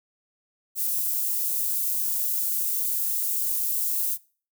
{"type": "high-pass noise", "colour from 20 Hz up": "white", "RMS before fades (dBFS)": -26, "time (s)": [0.75, 4.18], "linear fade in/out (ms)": 50, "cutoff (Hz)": 12000, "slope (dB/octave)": 12, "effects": ["noise-tail reverb RT60 0.4 s tail -22 dB re dry"]}